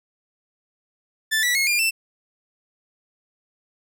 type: tone with pitch steps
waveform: sawtooth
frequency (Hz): 1760 / 1952.8 / 2167 / 2404 / 2668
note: A6 / B6 / C#7 / D7 / E7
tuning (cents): 0 / -20 / -40 / +40 / +20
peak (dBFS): -15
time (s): 1.31-1.91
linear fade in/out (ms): 20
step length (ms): 120
effects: none